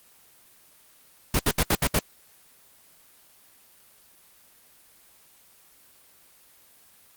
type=noise bursts; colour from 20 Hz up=pink; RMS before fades=-21 dBFS; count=6; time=1.34-1.993 s; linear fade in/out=5 ms; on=53 ms; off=67 ms; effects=white hiss -56 dBFS RMS until 7.16 s + Opus 24 kbps